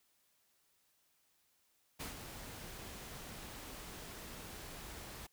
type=noise with ADSR envelope; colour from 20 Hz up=pink; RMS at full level=-42 dBFS; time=1.99-5.27 s; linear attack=20 ms; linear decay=130 ms; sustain=-7 dB; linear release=10 ms; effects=white hiss -75 dBFS RMS until 5.32 s